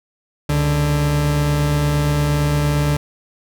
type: tone pair together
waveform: 40% pulse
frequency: 69.1 / 146.81 Hz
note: C#2 / D3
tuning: -5 / 0 cents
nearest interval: octave + minor second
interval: 1305 cents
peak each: -22 / -15 dBFS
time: 0.49-2.97 s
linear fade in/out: 5 ms
effects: none